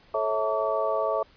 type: tone cluster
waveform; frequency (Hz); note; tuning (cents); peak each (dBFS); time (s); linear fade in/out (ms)
sine; 435.2 / 548 / 650 / 898 / 1144; A4 / C#5 / E5 / A5 / D6; -19 / -20 / -24 / +35 / -46; -31 / -29 / -27 / -34 / -30; 0.14-1.23; 5
effects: pink hiss -57 dBFS RMS until 1.36 s + resampled to 11025 Hz